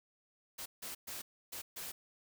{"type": "noise bursts at uneven times", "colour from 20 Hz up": "white", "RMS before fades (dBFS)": -44, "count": 5, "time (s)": [[0.58, 0.66], [0.82, 0.95], [1.07, 1.22], [1.52, 1.62], [1.76, 1.92]], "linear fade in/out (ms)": 10, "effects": []}